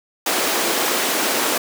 pink high-pass noise, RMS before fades -20 dBFS, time 0.26-1.58 s, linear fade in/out 5 ms, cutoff 280 Hz, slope 24 dB/octave, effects none

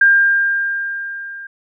sine tone with level ramp, 1600 Hz, G6, 35 cents sharp, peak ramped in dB -6 to -29 dBFS, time 0.01-1.47 s, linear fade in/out 5 ms, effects none

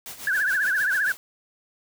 white noise with tremolo, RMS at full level -36 dBFS, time 0.06-1.17 s, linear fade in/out 0 ms, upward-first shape sine, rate 7 Hz, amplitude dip 70%
sine tone with vibrato, 1600 Hz, G6, 35 cents sharp, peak -20 dBFS, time 0.27-1.12 s, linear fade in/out 2 ms, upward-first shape triangle, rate 15 Hz, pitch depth 170 cents each way
effects none

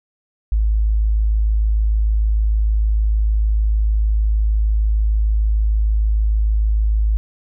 sine tone, 53.3 Hz, G#1, 46 cents sharp, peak -13 dBFS, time 0.52-7.17 s, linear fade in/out 0 ms, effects none

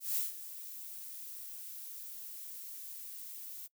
violet noise with ADSR envelope, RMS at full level -32 dBFS, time 0-3.68 s, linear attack 160 ms, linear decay 160 ms, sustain -14 dB, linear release 26 ms, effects noise-tail reverb RT60 0.1 s tail -23 dB re dry

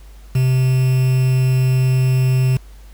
triangle tone with quantisation, 129.2 Hz, C3, 21 cents flat, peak -10 dBFS, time 0.35-2.57 s, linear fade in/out 5 ms, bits 5, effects added 50 Hz sine -37 dBFS peak until 2.93 s + pink hiss -51 dBFS RMS until 2.93 s

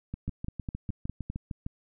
two click trains, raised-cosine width 5 ms, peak -22 / -21 dBFS, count 11 / 6, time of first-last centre 0.14-1.664 / 0.28-1.3 s, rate 6.56 / 4.9 Hz, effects none

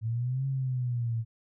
sine exponential two-way sweep, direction up then down, 110 to 136.5 to 112.1 Hz, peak -27 dBFS, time 0.01-1.25 s, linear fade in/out 50 ms, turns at 0.46 s, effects none

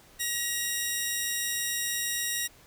10% pulse tone pair together, 1899.5 / 2796 Hz, A#6 / F7, +32 / +1 cents, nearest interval perfect fifth, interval 669 cents, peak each -20 / -27 dBFS, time 0.19-2.48 s, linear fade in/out 20 ms, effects pink hiss -56 dBFS RMS until 2.66 s

